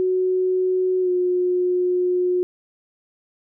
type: tone with pitch glide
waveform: sine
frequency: 370 to 360.9 Hz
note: F#4 to F#4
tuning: 0 to -43 cents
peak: -17 dBFS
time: 0-2.43 s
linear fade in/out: 0 ms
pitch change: -43 cents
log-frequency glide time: 1.01-1.1 s
effects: none